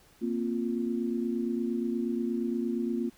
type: chord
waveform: sine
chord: Bb suspended second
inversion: none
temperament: equal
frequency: 233.1 / 261.6 / 349.2 Hz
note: Bb3 / C4 / F4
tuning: 0 / 0 / 0 cents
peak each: -30 / -34 / -33 dBFS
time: 0.21-3.1 s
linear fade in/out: 20 ms
effects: pink hiss -60 dBFS RMS until 3.17 s